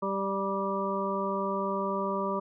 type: harmonic tone with a mistuned harmonic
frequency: 196 Hz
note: G3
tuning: in tune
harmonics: 1 / 2 / 3 / 5 / 6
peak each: -34 / -34 / -34 / -34 / -34 dBFS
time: 0.02-2.4 s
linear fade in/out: 10 ms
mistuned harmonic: 5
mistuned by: -19 cents
effects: none